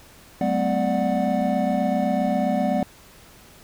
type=tone cluster; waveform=triangle; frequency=190.8 / 218.5 / 254.9 / 590 / 736 Hz; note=G3 / A3 / C4 / D5 / F#5; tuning=-47 / -12 / -45 / +8 / -9 cents; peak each=-24 dBFS; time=0.41-2.83 s; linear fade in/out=2 ms; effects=pink hiss -49 dBFS RMS until 3.63 s